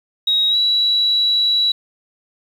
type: tone with pitch glide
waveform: sine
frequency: 3795 to 3917 Hz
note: A#7 to B7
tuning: +30 to -15 cents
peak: -13 dBFS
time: 0.27-1.72 s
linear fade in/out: 5 ms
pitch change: +55 cents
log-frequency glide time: 0.49-0.56 s
effects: 7-bit